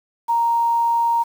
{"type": "tone", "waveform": "sine", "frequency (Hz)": 932.3, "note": "A#5", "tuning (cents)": 0, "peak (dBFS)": -15, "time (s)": [0.28, 1.24], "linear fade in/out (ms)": 20, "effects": ["7-bit"]}